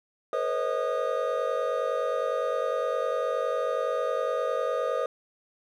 triangle tone cluster, 441 / 493.3 / 543 / 633 / 1229 Hz, A4 / B4 / C#5 / D#5 / D#6, +4 / -2 / -36 / +30 / -22 cents, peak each -35 / -28 / -29 / -30 / -31 dBFS, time 0.33-5.06 s, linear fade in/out 2 ms, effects none

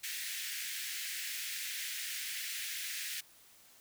pink high-pass noise, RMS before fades -40 dBFS, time 0.03-3.21 s, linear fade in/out 10 ms, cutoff 1700 Hz, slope 48 dB/octave, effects white hiss -61 dBFS RMS until 3.8 s

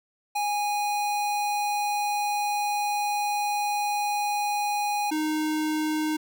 square tone pair in turn, 825 / 309 Hz, G#5 / D#4, -12 / -12 cents, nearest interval octave + perfect fourth, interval 1700 cents, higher first, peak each -25 dBFS, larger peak neither, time 0.35-5.11 / 5.11-6.17 s, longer first, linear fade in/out 10 ms, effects none

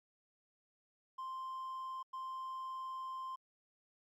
triangle tone bursts at uneven times, 1046.5 Hz, C6, in tune, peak -38 dBFS, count 2, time 1.18-2.03 / 2.13-3.36 s, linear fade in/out 10 ms, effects tanh soft clip ceiling -34 dBFS + MP3 64 kbps

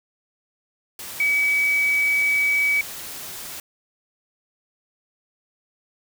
sine tone in noise, 2279 Hz, C#7, 47 cents sharp, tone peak -17 dBFS, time 1.2-2.81 s, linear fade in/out 2 ms, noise white, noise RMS -35 dBFS, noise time 0.99-3.6 s, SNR +15 dB, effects none

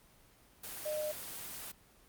sine tone in noise, 608 Hz, D#5, 40 cents flat, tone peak -34 dBFS, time 0.85-1.12 s, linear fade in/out 10 ms, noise white, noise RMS -44 dBFS, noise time 0.63-1.72 s, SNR +7 dB, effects pink hiss -63 dBFS RMS until 2.08 s + Opus 24 kbps

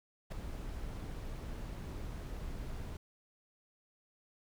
brown noise with ADSR envelope, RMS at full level -34 dBFS, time 0.3-2.97 s, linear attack 22 ms, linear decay 3 ms, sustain -8 dB, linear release 4 ms, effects none

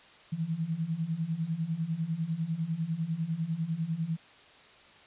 sine beating tone pair, 157 / 167 Hz, D#3 / E3, +16 / +23 cents, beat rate 10 Hz, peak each -34 / -31 dBFS, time 0.32-4.17 s, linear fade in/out 10 ms, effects white hiss -55 dBFS RMS until 5.06 s + resampled to 8000 Hz

